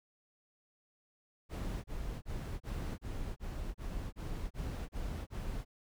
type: noise bursts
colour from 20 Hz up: brown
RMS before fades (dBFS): -39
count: 11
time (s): 1.49-5.65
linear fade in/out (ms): 50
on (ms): 350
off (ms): 31
effects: none